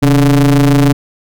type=ring-modulated tone; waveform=square; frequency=73.42 Hz; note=D2; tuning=in tune; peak=-4 dBFS; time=0.02-0.93 s; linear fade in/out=10 ms; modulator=207 Hz; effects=none